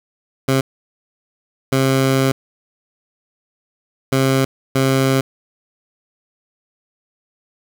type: tone bursts at uneven times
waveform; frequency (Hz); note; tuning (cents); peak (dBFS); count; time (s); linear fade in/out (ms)
15% pulse; 133.6; C3; +36; -7; 4; 0.48-0.61 / 1.72-2.32 / 4.12-4.45 / 4.75-5.21; 5
effects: none